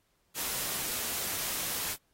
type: noise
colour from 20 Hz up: white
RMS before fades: -34 dBFS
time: 0.34-1.97 s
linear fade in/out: 50 ms
effects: pink hiss -73 dBFS RMS until 2.13 s + AAC 48 kbps